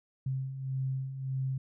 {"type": "beating tone pair", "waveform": "sine", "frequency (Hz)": [131.3, 133], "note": ["C3", "C3"], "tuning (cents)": [6, 29], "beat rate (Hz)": 1.7, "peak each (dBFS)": [-39, -32], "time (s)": [0.26, 1.58], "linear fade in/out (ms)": 5, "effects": []}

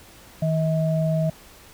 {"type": "tone pair together", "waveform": "sine", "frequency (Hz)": [159.06, 639], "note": ["D#3", "D#5"], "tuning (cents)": [38, 46], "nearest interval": "2 octaves", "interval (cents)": 2408, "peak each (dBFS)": [-20, -25], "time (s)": [0.42, 1.3], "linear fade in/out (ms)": 5, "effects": ["pink hiss -48 dBFS RMS until 1.73 s"]}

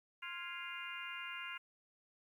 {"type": "harmonic tone with a mistuned harmonic", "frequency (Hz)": 349.2, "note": "F4", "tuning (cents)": 0, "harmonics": [3, 4, 5, 6, 7, 8], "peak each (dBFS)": [-51, -49, -52, -49, -51, -48], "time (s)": [0.22, 1.58], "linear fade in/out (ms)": 10, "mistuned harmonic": 5, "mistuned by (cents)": -93, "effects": ["12-bit"]}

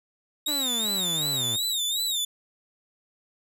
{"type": "tone with vibrato", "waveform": "sawtooth", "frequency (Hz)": 3729, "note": "A#7", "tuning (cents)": 0, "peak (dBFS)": -22, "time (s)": [0.46, 2.25], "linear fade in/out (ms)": 5, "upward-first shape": "sine", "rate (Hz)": 2.7, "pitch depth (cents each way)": 120}
{"type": "exponential sweep", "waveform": "sawtooth", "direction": "down", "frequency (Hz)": [306.9, 110], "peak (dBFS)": -29, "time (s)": [0.47, 1.57], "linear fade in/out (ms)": 20}
{"effects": []}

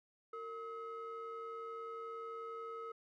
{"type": "ring-modulated tone", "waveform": "triangle", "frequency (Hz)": 411.7, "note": "G#4", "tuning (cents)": -15, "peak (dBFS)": -38, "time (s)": [0.33, 2.92], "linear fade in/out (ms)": 5, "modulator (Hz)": 869, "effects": []}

